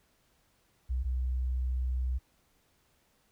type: tone pair in turn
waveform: sine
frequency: 63.2 / 63.2 Hz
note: B1 / B1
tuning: +41 / +41 cents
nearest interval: unison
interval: 0 cents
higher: neither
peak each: -28 dBFS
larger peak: neither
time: 0.89-1.04 / 1.04-2.19 s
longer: second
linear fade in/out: 20 ms
effects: pink hiss -70 dBFS RMS until 3.31 s